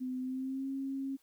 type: tone with pitch glide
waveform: sine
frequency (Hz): 255.4 to 270.6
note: C4 to C#4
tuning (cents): -42 to -42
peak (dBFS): -34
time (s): 0-1.17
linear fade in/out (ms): 20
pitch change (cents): +100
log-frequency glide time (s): 0.2-0.68
effects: white hiss -71 dBFS RMS until 1.22 s